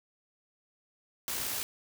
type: noise with amplitude modulation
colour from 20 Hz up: white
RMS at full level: -33 dBFS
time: 1.28-1.63 s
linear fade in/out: 0 ms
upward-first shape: sine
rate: 60.4 Hz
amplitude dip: 35%
effects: none